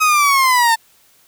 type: linear sweep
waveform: 30% pulse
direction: down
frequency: 1273 to 892 Hz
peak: -8 dBFS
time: 0-0.76 s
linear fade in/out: 20 ms
effects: white hiss -53 dBFS RMS until 1.27 s